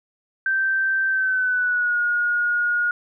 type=tone with pitch glide; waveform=sine; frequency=1559 to 1437.9 Hz; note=G6 to F#6; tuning=-10 to -50 cents; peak=-18 dBFS; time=0.46-2.91 s; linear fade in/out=2 ms; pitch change=-140 cents; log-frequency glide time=1.08-1.99 s; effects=none